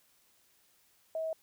sine tone, 642 Hz, E5, 46 cents flat, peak -32 dBFS, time 1.15-1.33 s, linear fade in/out 2 ms, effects white hiss -68 dBFS RMS until 1.42 s

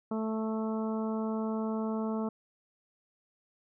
harmonic tone, 220 Hz, A3, in tune, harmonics 1 / 2 / 3 / 4 / 5 / 6, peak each -31 / -37 / -41 / -43 / -45 / -47 dBFS, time 0.11-2.29 s, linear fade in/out 5 ms, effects none

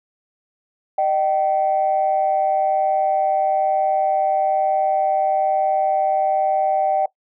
sine tone pair together, 611.1 / 770 Hz, D#5 / G5, -31 / -31 cents, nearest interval major third, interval 400 cents, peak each -20 / -16 dBFS, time 0.98-7.06 s, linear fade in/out 5 ms, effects noise-tail reverb RT60 0.1 s tail -19 dB re dry + tanh soft clip ceiling -9 dBFS

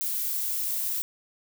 violet noise, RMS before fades -29 dBFS, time 0.01-1.02 s, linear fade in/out 0 ms, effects none

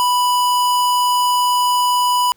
square tone, 987.8 Hz, B5, in tune, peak -14 dBFS, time 0-2.32 s, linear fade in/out 0 ms, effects pink hiss -58 dBFS RMS until 2.36 s

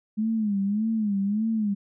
sine tone with vibrato, 210 Hz, G#3, 19 cents sharp, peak -22 dBFS, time 0.17-1.75 s, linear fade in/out 20 ms, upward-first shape sine, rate 1.7 Hz, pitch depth 120 cents each way, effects none

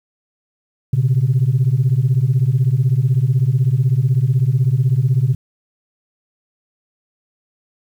sine beating tone pair, 120.9 / 136.9 Hz, B2 / C#3, -36 / -21 cents, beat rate 16 Hz, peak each -14 / -14 dBFS, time 0.93-5.35 s, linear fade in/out 5 ms, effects tanh soft clip ceiling -7 dBFS + 8-bit

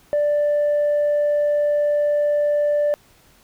sine tone, 588 Hz, D5, 2 cents sharp, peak -14 dBFS, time 0.13-2.94 s, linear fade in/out 0 ms, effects tanh soft clip ceiling -14 dBFS + pink hiss -54 dBFS RMS until 3.43 s

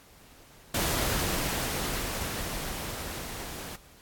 pink noise with level ramp, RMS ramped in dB -27 to -40 dBFS, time 0.74-3.76 s, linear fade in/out 5 ms, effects pink hiss -55 dBFS RMS until 4.01 s + AAC 64 kbps

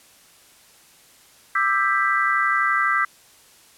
sine chord, E minor seventh, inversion third, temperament just, 1186.7 / 1318.5 / 1582.2 / 1977.8 Hz, D6 / E6 / G6 / B6, +18 / 0 / +16 / +2 cents, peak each -23 dBFS, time 1.55-3.05 s, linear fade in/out 5 ms, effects white hiss -52 dBFS RMS until 3.77 s + low-pass 12000 Hz 12 dB/octave

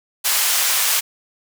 white band-pass noise, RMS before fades -18 dBFS, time 0.24-1.01 s, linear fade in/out 20 ms, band 880 to 16000 Hz, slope 12 dB/octave, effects none

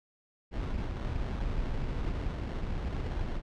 brown noise with sample-and-hold, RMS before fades -33 dBFS, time 0.51-3.42 s, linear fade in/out 50 ms, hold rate 2450 Hz, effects low-pass 4000 Hz 12 dB/octave

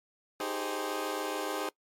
20% pulse chord, Ab major seventh, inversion second, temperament equal with one note detuned, 311.1 / 388.2 / 415.3 / 523.3 Hz, Eb4 / G4 / Ab4 / C5, 0 / -17 / 0 / 0 cents, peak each -33 dBFS, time 0.4-1.69 s, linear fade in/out 2 ms, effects noise-tail reverb RT60 0.1 s tail -22 dB re dry + MP3 64 kbps

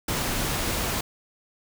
pink noise, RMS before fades -27 dBFS, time 0.08-1.01 s, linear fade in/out 5 ms, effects none

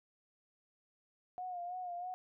sine tone with vibrato, 717 Hz, F5, 45 cents sharp, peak -39 dBFS, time 1.38-2.14 s, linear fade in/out 0 ms, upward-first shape sine, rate 3.1 Hz, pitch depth 50 cents each way, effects none

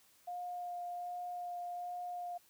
sine tone with vibrato, 709 Hz, F5, 26 cents sharp, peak -39 dBFS, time 0.27-2.38 s, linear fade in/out 10 ms, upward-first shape sine, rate 1.3 Hz, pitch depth 10 cents each way, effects white hiss -67 dBFS RMS until 2.49 s

